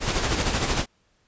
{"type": "noise with tremolo", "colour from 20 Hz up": "pink", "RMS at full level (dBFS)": -22, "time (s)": [0, 0.86], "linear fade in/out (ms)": 50, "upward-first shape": "sine", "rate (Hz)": 13, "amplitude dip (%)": 50, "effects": ["pink hiss -66 dBFS RMS until 1.27 s", "resampled to 16000 Hz"]}